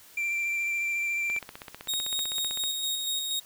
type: tone with vibrato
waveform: triangle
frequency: 2357 Hz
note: D7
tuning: 6 cents sharp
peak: -25 dBFS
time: 0.17-1.39 s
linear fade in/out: 5 ms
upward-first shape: sine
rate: 14 Hz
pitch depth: 14 cents each way
type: click train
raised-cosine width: 0.3 ms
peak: -23 dBFS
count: 22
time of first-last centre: 1.3-2.638 s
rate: 15.7 Hz
type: tone with tremolo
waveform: sawtooth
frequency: 3749 Hz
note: A#7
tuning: 9 cents sharp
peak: -24 dBFS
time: 1.88-3.4 s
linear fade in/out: 10 ms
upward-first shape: square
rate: 4.2 Hz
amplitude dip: 30%
effects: white hiss -53 dBFS RMS until 3.45 s